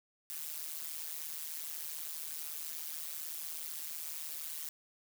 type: noise with amplitude modulation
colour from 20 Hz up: blue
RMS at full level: -38 dBFS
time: 0.3-4.69 s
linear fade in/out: 0 ms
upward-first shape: sine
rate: 156 Hz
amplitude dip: 95%
effects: none